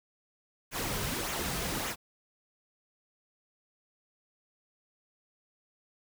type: noise with flanger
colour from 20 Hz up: pink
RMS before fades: -34 dBFS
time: 0.71-1.96 s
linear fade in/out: 50 ms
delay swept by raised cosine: 0.21 to 3.61 ms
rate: 1.7 Hz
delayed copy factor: -0.5
effects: none